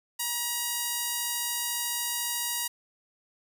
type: tone with band-pass filter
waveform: sawtooth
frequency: 954 Hz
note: A#5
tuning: 40 cents sharp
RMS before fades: -31 dBFS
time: 0.19-2.68 s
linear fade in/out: 10 ms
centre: 12000 Hz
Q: 0.73
effects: none